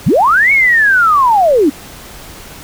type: linear two-way sweep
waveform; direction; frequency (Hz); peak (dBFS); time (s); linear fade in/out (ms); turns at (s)
sine; up then down; 92.5 to 2239 to 260.2; -6; 0.06-1.7; 10; 0.52
effects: pink hiss -33 dBFS RMS until 2.63 s